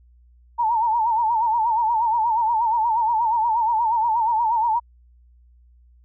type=tone with vibrato; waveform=sine; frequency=910 Hz; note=A#5; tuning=42 cents flat; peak=-17 dBFS; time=0.58-4.8 s; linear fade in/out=20 ms; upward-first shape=sine; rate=8.4 Hz; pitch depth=95 cents each way; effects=added 60 Hz sine -50 dBFS peak until 6.04 s